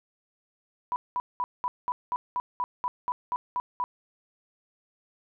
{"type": "tone bursts", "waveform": "sine", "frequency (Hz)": 987.8, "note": "B5", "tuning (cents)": 0, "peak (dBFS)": -25, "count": 13, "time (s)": [0.92, 3.84], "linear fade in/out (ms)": 0, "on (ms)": 40, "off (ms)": 200, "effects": []}